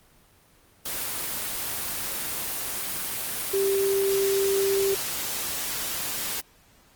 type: tone in noise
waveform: sine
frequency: 392 Hz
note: G4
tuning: in tune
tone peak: -21 dBFS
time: 3.53-4.95 s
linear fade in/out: 10 ms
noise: white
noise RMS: -30 dBFS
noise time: 0.85-6.41 s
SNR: +6 dB
effects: pink hiss -58 dBFS RMS until 6.95 s + Opus 24 kbps